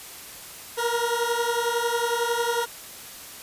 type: beating tone pair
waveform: 20% pulse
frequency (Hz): 466.2 / 477.2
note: A#4 / A#4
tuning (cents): 0 / +41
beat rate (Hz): 11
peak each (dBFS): -21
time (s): 0.77-2.66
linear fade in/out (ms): 20
effects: white hiss -41 dBFS RMS until 3.42 s + resampled to 32000 Hz